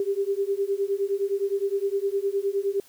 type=beating tone pair; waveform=sine; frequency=392 / 401.7 Hz; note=G4 / G4; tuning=0 / +42 cents; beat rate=9.7 Hz; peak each=-26 dBFS; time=0-2.8 s; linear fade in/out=2 ms; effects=white hiss -55 dBFS RMS until 2.88 s